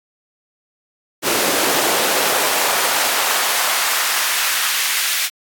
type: noise with high-pass filter sweep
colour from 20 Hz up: pink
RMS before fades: -18 dBFS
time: 1.22-5.3 s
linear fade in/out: 50 ms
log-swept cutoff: 310 to 2200 Hz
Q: 0.94
effects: AAC 64 kbps